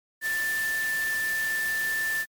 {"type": "tone in noise", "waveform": "sine", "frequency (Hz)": 1768, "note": "A6", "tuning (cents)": 8, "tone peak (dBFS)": -25, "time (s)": [0.21, 2.26], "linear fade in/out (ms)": 50, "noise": "white", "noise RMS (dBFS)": -36, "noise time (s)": [0.21, 2.26], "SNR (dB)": 8, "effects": ["MP3 96 kbps"]}